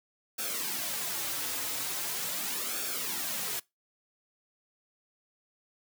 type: noise with flanger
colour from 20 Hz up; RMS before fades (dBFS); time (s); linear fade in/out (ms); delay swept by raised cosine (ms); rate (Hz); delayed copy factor
white; -34; 0.38-3.6; 10; 0.99 to 5.19; 0.41; -0.7
effects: noise-tail reverb RT60 0.2 s tail -23 dB re dry + high-pass 150 Hz 12 dB/octave